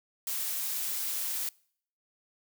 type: noise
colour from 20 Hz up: blue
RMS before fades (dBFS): -33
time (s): 0.27-1.49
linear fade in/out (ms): 2
effects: noise-tail reverb RT60 0.6 s tail -25 dB re dry